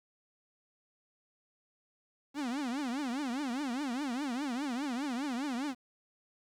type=tone with vibrato; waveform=45% pulse; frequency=264.8 Hz; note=C4; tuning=21 cents sharp; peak=-33 dBFS; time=2.34-5.75 s; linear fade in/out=50 ms; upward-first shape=triangle; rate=4.9 Hz; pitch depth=260 cents each way; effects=low-pass 8000 Hz 12 dB/octave + 10-bit